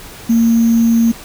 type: tone with sample-and-hold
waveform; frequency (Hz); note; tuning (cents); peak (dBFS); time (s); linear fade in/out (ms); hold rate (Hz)
sine; 230; A#3; -23; -8; 0.29-1.12; 10; 6300
effects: pink hiss -34 dBFS RMS until 1.24 s